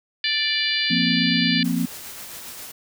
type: harmonic tone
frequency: 587.3 Hz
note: D5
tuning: in tune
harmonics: 3 / 4 / 5 / 6 / 7 / 8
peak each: -27 / -27 / -27 / -27 / -27 / -27 dBFS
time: 0.24-1.63 s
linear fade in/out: 2 ms
type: chord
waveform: sine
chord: F suspended fourth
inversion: none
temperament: equal with one note detuned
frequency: 174.01 / 233.1 / 261.6 Hz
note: F3 / Bb3 / C4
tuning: -6 / 0 / 0 cents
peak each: -24 dBFS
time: 0.9-1.86 s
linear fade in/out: 10 ms
type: noise with tremolo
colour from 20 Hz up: white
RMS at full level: -36 dBFS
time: 1.64-2.72 s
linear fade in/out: 10 ms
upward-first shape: sine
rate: 7.4 Hz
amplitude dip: 25%
effects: none